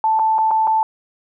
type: tone with dropouts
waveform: sine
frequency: 880 Hz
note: A5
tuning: in tune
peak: -13 dBFS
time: 0.04-0.83 s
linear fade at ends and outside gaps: 1 ms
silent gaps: 0.191-0.195 / 0.383-0.387 / 0.509-0.513 / 0.671-0.675 s
effects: none